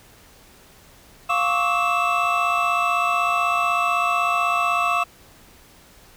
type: tone cluster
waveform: triangle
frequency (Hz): 699 / 1100 / 1156 / 1294 / 2645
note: F5 / C#6 / D6 / E6 / E7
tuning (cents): +1 / -14 / -28 / -32 / +5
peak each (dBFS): -23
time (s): 1.29-5.04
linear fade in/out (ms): 10
effects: pink hiss -50 dBFS RMS until 6.16 s